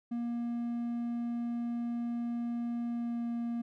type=tone with pitch glide; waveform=triangle; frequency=236.7 to 235.2 Hz; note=A#3 to A#3; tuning=+27 to +16 cents; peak=-30 dBFS; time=0.11-3.62 s; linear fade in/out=10 ms; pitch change=-11 cents; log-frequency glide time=2.86-3.27 s; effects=none